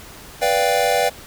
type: chord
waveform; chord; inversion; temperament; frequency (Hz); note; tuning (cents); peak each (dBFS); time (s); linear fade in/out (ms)
square; G dominant seventh; first; equal; 493.9 / 587.3 / 698.5 / 784; B4 / D5 / F5 / G5; 0 / 0 / 0 / 0; -22; 0.41-1.1; 20
effects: pink hiss -40 dBFS RMS until 1.26 s